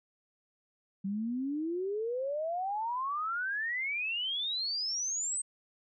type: exponential sweep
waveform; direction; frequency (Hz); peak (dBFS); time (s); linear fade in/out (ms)
sine; up; 190 to 8372; -31; 1.04-5.42; 10
effects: none